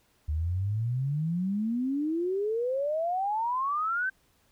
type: exponential sweep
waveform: sine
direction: up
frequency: 73.42 to 1568 Hz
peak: -26 dBFS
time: 0.28-4.1 s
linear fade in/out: 10 ms
effects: pink hiss -67 dBFS RMS until 4.51 s